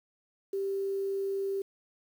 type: tone with quantisation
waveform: sine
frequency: 392 Hz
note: G4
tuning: in tune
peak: -29 dBFS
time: 0.53-1.62 s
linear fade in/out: 5 ms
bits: 9
effects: none